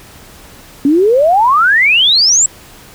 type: exponential sweep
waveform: sine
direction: up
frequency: 269.6 to 7800 Hz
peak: -6 dBFS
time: 0.85-2.46 s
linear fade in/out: 2 ms
effects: pink hiss -38 dBFS RMS until 2.94 s